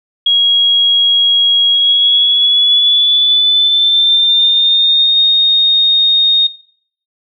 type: tone with pitch glide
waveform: sine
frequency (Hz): 3300 to 3704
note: G#7 to A#7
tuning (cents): -12 to -12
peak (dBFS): -7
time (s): 0.26-6.47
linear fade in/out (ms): 5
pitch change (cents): +200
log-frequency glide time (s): 1.72-5.19
effects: noise-tail reverb RT60 0.6 s tail -19 dB re dry